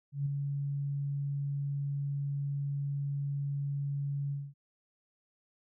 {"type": "tone with ADSR envelope", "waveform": "sine", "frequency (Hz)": 141.2, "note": "C#3", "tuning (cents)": 32, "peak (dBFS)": -27, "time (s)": [0.12, 4.54], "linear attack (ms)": 140, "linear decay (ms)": 7, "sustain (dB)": -4, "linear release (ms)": 230, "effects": []}